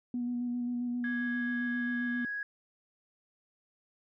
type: tone with vibrato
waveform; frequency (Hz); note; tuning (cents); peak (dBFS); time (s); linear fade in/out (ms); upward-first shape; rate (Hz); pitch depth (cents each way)
sine; 243.3; B3; -26; -30; 0.14-2.25; 2; square; 7.5; 14
type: tone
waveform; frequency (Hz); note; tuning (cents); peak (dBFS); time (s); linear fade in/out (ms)
sine; 1661.2; G#6; 0; -33; 1.04-2.43; 2
effects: tanh soft clip ceiling -25 dBFS